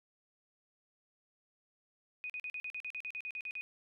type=tone bursts; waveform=sine; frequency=2489 Hz; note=D#7; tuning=in tune; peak=-38 dBFS; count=14; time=2.24-3.61 s; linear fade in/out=0 ms; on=57 ms; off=44 ms; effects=none